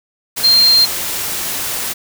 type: tone in noise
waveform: sine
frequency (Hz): 4186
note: C8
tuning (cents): 0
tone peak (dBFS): -7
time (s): 0.43-0.86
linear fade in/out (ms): 20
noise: white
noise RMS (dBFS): -21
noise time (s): 0.36-1.94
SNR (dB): +11
effects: none